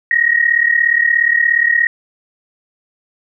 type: tone pair together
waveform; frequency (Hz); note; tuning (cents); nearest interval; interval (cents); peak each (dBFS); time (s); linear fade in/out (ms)
sine; 1864.7 / 1901.7; A#6 / A#6; 0 / +34; unison; 34; -13; 0.11-1.87; 2
effects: none